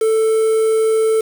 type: tone with quantisation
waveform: triangle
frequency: 441.9 Hz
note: A4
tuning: 7 cents sharp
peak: -10 dBFS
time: 0.01-1.21 s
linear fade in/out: 5 ms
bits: 5
effects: none